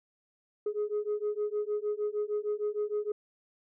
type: beating tone pair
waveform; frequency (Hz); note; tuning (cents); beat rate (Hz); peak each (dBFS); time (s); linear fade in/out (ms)
sine; 415.6 / 422.1; G#4 / G#4; +1 / +28; 6.5; -31; 0.66-3.12; 5
effects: tanh soft clip ceiling -25 dBFS